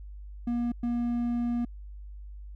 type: tone bursts at uneven times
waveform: triangle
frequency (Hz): 238.5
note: A#3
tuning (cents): +40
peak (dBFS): -24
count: 2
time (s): 0.47-0.72 / 0.83-1.65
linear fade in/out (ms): 5
effects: added 50 Hz sine -40 dBFS peak until 2.55 s